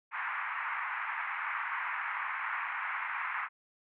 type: band-pass noise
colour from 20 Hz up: pink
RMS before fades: -36 dBFS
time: 0.11-3.49 s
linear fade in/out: 50 ms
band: 920 to 2300 Hz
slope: 48 dB/octave
effects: none